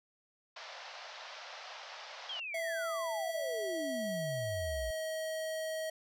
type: band-pass noise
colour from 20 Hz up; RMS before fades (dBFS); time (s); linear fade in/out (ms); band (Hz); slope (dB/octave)
pink; -48; 0.56-2.4; 5; 570 to 5600; 48
type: exponential sweep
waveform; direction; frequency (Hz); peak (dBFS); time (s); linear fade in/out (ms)
sine; down; 3322 to 55; -38; 2.29-4.91; 5
type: tone with pitch glide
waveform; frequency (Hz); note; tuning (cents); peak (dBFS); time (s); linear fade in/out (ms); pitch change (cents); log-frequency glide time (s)
square; 660 to 635.7; E5 to D#5; +2 to +37; -36; 2.54-5.9; 5; -65; 2.89-4.84
effects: none